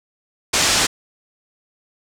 white low-pass noise, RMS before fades -17 dBFS, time 0.53-0.87 s, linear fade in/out 10 ms, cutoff 7700 Hz, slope 24 dB/octave, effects none

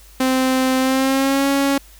sawtooth tone with pitch glide, 260 to 277.1 Hz, C4 to C#4, -11 to -1 cents, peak -11 dBFS, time 0.2-1.78 s, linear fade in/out 5 ms, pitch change +110 cents, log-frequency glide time 0.78-1.48 s, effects added 50 Hz sine -44 dBFS peak until 1.99 s + white hiss -48 dBFS RMS until 1.99 s

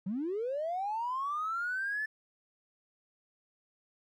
triangle linear sweep, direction up, 174.61 to 1760 Hz, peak -28 dBFS, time 0.06-2.06 s, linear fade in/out 10 ms, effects tanh soft clip ceiling -29 dBFS

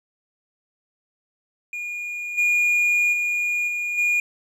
triangle tone with level steps, 2433 Hz, D#7, 39 cents flat, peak -26 / -15 / -19 / -22 / -16 dBFS, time 1.73-4.2 s, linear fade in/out 2 ms, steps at 2.37 / 3.12 / 3.67 / 3.97 s, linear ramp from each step 20 ms, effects none

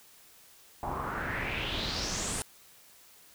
pink noise with low-pass filter sweep, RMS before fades -34 dBFS, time 0.83-2.42 s, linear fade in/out 0 ms, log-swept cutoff 860 to 9600 Hz, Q 4.3, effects white hiss -57 dBFS RMS until 3.34 s

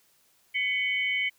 sine tone cluster, 2013 / 2226 / 3050 Hz, B6 / C#7 / G7, +33 / +7 / -48 cents, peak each -32 / -26 / -34 dBFS, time 0.54-1.3 s, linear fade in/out 20 ms, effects white hiss -65 dBFS RMS until 1.38 s

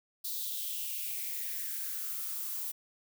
violet noise with high-pass filter sweep, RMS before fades -37 dBFS, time 0.24-2.72 s, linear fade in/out 10 ms, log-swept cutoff 4100 to 900 Hz, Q 4.1, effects none

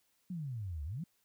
sine exponential two-way sweep, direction down then up, 189.8 to 69.2 to 189.8 Hz, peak -37 dBFS, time 0.3-1.04 s, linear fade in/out 5 ms, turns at 0.84 s, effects white hiss -75 dBFS RMS until 1.24 s

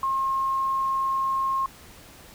sine tone, 1072 Hz, C6, 42 cents sharp, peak -22 dBFS, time 0.03-1.66 s, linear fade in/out 2 ms, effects pink hiss -48 dBFS RMS until 2.34 s

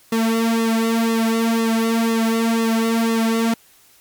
sawtooth tone with flanger, 226.9 Hz, A#3, 47 cents flat, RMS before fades -18 dBFS, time 0.12-3.54 s, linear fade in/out 5 ms, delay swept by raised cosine 1.3 to 3.2 ms, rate 2 Hz, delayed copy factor -1, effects white hiss -52 dBFS RMS until 4 s + MP3 96 kbps

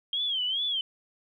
sine tone with vibrato, 3200 Hz, G7, 35 cents sharp, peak -26 dBFS, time 0.13-0.81 s, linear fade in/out 2 ms, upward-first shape sine, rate 2.4 Hz, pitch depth 140 cents each way, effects 11-bit

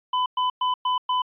square tone bursts, 1004 Hz, B5, 28 cents sharp, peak -21 dBFS, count 5, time 0.13-1.22 s, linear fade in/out 5 ms, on 130 ms, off 110 ms, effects resampled to 8000 Hz

